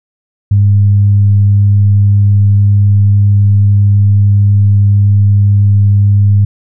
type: tone with frequency modulation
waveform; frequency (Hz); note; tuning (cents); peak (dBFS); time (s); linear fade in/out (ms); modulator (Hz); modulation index
sine; 101.1; G#2; -46; -4; 0.51-6.45; 5; 102; 0.21
effects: none